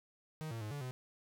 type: tone with pitch steps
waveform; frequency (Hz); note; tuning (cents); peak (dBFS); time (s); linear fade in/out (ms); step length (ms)
45% pulse; 156.4 / 114 / 106.2 / 144.2 / 127.3; D#3 / A#2 / G#2 / D3 / C3; +9 / -38 / +39 / -31 / -47; -40; 0.41-0.91; 0; 100
effects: 13-bit